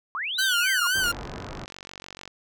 sine linear two-way sweep, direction up then down, 1006 to 4103 to 1012 Hz, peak -27 dBFS, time 0.15-0.87 s, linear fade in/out 0 ms, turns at 0.39 s
sawtooth tone with vibrato, 1480 Hz, F#6, in tune, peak -18 dBFS, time 0.38-1.12 s, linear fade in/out 10 ms, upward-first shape sine, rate 3.8 Hz, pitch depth 100 cents each way
pink low-pass noise, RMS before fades -37 dBFS, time 0.94-1.66 s, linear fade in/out 20 ms, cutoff 1500 Hz, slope 24 dB/octave
click train, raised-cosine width 0.2 ms, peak -22 dBFS, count 59, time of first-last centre 1.04-2.277 s, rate 46.9 Hz
effects none

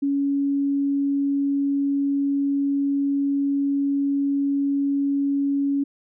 sine tone, 280 Hz, C#4, 18 cents sharp, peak -19 dBFS, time 0.02-5.84 s, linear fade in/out 10 ms, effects none

